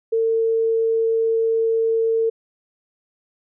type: tone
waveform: sine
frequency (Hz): 451.6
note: A4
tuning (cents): +45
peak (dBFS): -16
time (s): 0.12-2.3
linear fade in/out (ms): 10
effects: none